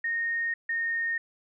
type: tone pair in turn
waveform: sine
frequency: 1851 / 1842.5 Hz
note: A#6 / A#6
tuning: -13 / -21 cents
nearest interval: unison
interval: 8 cents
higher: first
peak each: -26 dBFS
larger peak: neither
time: 0.04-0.54 / 0.69-1.18 s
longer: first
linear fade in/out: 5 ms
effects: none